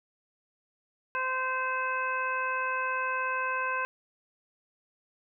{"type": "harmonic tone", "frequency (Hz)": 517, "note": "C5", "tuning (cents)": -21, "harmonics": [1, 2, 3, 4, 5], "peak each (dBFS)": [-38, -31, -32, -45, -36], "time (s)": [1.15, 3.85], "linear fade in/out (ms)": 0, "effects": []}